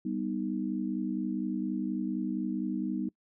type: chord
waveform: sine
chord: G augmented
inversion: none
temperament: equal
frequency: 196 / 246.9 / 311.1 Hz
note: G3 / B3 / D#4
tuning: 0 / 0 / 0 cents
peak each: -34 dBFS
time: 0.05-3.09 s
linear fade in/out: 5 ms
effects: noise-tail reverb RT60 0.1 s tail -24 dB re dry